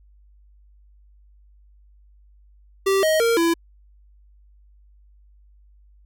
square tone with pitch steps, 389.2 / 629 / 462.5 / 334.8 Hz, G4 / D#5 / A#4 / E4, -12 / +19 / -14 / +27 cents, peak -17 dBFS, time 2.86-3.54 s, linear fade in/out 10 ms, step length 170 ms, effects added 50 Hz sine -50 dBFS peak until 6.05 s

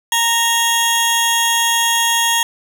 20% pulse tone pair together, 928 / 3307 Hz, A#5 / G#7, -8 / -8 cents, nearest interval octave + minor seventh, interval 2200 cents, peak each -11 dBFS, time 0.12-2.43 s, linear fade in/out 2 ms, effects none

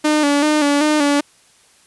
sawtooth tone with vibrato, 295.1 Hz, D4, 8 cents sharp, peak -9 dBFS, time 0.04-1.21 s, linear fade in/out 10 ms, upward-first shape square, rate 2.6 Hz, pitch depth 49 cents each way, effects white hiss -52 dBFS RMS until 1.86 s + resampled to 24000 Hz

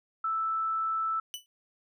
sine tone, 1318.5 Hz, E6, in tune, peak -27 dBFS, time 0.24-1.2 s, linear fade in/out 5 ms
sawtooth tone with exponential decay, 2977 Hz, F#7, 10 cents sharp, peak -29 dBFS, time 1.34-1.46 s, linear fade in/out 0 ms, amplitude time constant 26 ms
effects none

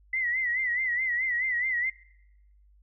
sine tone with vibrato, 1993 Hz, B6, 15 cents sharp, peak -25 dBFS, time 0.13-1.9 s, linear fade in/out 5 ms, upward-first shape sine, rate 4.7 Hz, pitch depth 92 cents each way, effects noise-tail reverb RT60 0.9 s tail -23 dB re dry + added 50 Hz sine -56 dBFS peak until 2.82 s

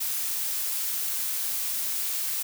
blue noise, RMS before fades -29 dBFS, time 0-2.43 s, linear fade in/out 10 ms, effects none

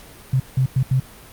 sine tone bursts at uneven times, 130.81 Hz, C3, in tune, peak -14 dBFS, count 4, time 0.33-0.4 / 0.57-0.66 / 0.76-0.83 / 0.91-1 s, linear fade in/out 5 ms, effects pink hiss -43 dBFS RMS until 1.32 s + Opus 48 kbps

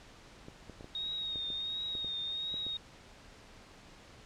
clicks, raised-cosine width 2 ms, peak -33 dBFS, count 10, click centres 0.484 / 0.697 / 0.809 / 0.844 / 1.358 / 1.503 / 1.952 / 2.046 / 2.542 / 2.666 s
sine tone with vibrato, 3729 Hz, A#7, in tune, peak -34 dBFS, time 0.95-2.77 s, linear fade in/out 2 ms, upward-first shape triangle, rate 1.4 Hz, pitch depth 43 cents each way
effects pink hiss -55 dBFS RMS until 4.25 s + low-pass 6000 Hz 12 dB/octave

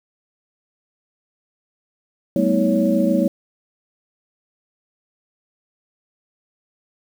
sine tone cluster, 191.1 / 217.7 / 245.4 / 320 / 559 Hz, G3 / A3 / B3 / D#4 / C#5, -44 / -18 / -11 / +49 / +14 cents, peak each -21 dBFS, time 2.36-3.28 s, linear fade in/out 2 ms, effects 7-bit

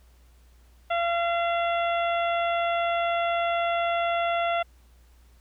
harmonic tone, 684 Hz, F5, 36 cents flat, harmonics 1 / 2 / 3 / 4 / 5, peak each -24 / -30 / -34 / -36 / -38 dBFS, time 0.9-4.63 s, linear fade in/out 10 ms, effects added 60 Hz sine -53 dBFS peak until 5.4 s + pink hiss -64 dBFS RMS until 5.4 s

